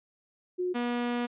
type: tone pair in turn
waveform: sine / sawtooth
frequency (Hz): 361.7 / 241.4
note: F#4 / B3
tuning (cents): -39 / -39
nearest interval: perfect fifth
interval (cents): 700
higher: first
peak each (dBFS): -27 / -24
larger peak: second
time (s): 0.58-0.74 / 0.74-1.27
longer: second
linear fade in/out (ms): 20
effects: resampled to 8000 Hz